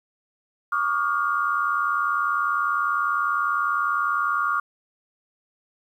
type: tone cluster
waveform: sine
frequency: 1125 / 1205 / 1415 Hz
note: C#6 / D6 / F6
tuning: +25 / +44 / +22 cents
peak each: -25 dBFS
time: 0.72-4.6 s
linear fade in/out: 5 ms
effects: 9-bit